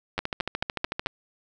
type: two click trains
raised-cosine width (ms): 0.3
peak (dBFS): -12 / -10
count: 13 / 5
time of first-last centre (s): 0.18-1.069 / 0.19-1.061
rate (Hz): 13.5 / 4.59
effects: none